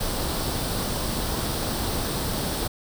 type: noise with comb filter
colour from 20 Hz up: pink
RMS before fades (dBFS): -27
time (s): 0-2.68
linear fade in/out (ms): 10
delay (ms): 0.22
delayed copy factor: +0.5
effects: none